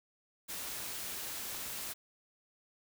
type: noise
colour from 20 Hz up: white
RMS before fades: -41 dBFS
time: 0.48-1.94 s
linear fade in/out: 20 ms
type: clicks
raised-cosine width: 0.5 ms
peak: -33 dBFS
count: 3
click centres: 0.803 / 0.906 / 1.547 s
effects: none